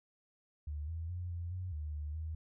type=tone with pitch steps; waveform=sine; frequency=74.4 / 82.2 / 88.9 / 86 / 91.5 / 75.9 / 74.8 / 79.4 Hz; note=D2 / E2 / F2 / F2 / F#2 / D#2 / D2 / D#2; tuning=+23 / -4 / +31 / -26 / -19 / -42 / +32 / +36 cents; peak=-37 dBFS; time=0.67-2.35 s; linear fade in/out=5 ms; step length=210 ms; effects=none